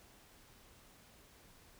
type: silence
effects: pink hiss -62 dBFS RMS until 1.79 s